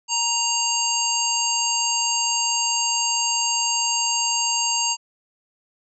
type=harmonic tone; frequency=932.3 Hz; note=A#5; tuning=in tune; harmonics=1 / 3 / 5 / 7 / 8; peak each=-26 / -26 / -26 / -26 / -26 dBFS; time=0.08-4.97 s; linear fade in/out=50 ms; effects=none